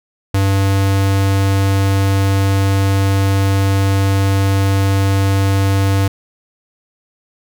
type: tone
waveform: square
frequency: 97.7 Hz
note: G2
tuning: 5 cents flat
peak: -12 dBFS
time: 0.34-6.08 s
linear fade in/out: 5 ms
effects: none